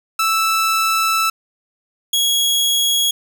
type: tone pair in turn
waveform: sawtooth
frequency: 1318.5 / 3322 Hz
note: E6 / G#7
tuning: 0 / 0 cents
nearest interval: octave + major third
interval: 1600 cents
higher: second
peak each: -11 dBFS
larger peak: neither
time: 0.19-1.3 / 2.13-3.11 s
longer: first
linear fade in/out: 5 ms
effects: none